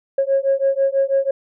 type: beating tone pair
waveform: sine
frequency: 542 / 548.1 Hz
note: C#5 / C#5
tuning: -39 / -20 cents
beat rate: 6.1 Hz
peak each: -17 dBFS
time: 0.18-1.31 s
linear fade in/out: 5 ms
effects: tanh soft clip ceiling -9 dBFS